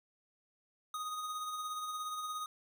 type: tone with tremolo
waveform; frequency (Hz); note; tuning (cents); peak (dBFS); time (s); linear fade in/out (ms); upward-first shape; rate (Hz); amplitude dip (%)
square; 1244.5; D#6; 0; -37; 0.94-2.46; 2; sine; 17; 35
effects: none